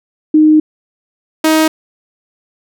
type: tone pair in turn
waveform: sine / sawtooth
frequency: 308.5 / 315.3 Hz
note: D#4 / D#4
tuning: -15 / +23 cents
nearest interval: unison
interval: 38 cents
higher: second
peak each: -4 dBFS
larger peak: neither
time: 0.34-0.6 / 1.44-1.68 s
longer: first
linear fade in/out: 5 ms
effects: none